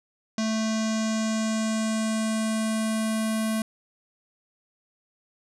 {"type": "tone with low-pass filter sweep", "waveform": "square", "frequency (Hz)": 220, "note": "A3", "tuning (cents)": 0, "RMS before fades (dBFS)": -26, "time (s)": [0.38, 3.62], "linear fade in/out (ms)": 2, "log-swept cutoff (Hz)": [6000, 11000], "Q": 3.1, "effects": []}